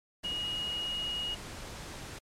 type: tone in noise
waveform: sine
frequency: 2883 Hz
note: F#7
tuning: 46 cents flat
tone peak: -32 dBFS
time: 0.24-1.35 s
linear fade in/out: 10 ms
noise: pink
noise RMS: -43 dBFS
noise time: 0.23-2.19 s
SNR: +8 dB
effects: low-pass 9000 Hz 12 dB/octave + MP3 96 kbps